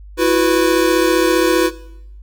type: chord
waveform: square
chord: E suspended second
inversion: none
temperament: equal with one note detuned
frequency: 329.6 / 364.7 / 493.9 Hz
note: E4 / F#4 / B4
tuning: 0 / -25 / 0 cents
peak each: -17 dBFS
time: 0.17-1.71 s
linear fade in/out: 50 ms
effects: noise-tail reverb RT60 0.8 s tail -18 dB re dry + added 50 Hz sine -34 dBFS peak until 2.22 s